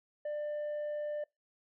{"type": "tone with tanh clipping", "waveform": "sine", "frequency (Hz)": 595, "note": "D5", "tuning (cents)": 22, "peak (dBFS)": -35, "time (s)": [0.25, 1.24], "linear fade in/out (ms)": 5, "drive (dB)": 3, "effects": ["noise-tail reverb RT60 0.2 s tail -25 dB re dry"]}